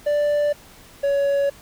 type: tone pair in turn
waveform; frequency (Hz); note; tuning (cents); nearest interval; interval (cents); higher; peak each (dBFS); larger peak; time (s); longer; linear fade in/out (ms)
triangle; 587.3 / 561.5; D5 / C#5; 0 / +22; minor second; 78; first; -15; neither; 0.06-0.53 / 1.03-1.5; neither; 10
effects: pink hiss -47 dBFS RMS until 1.61 s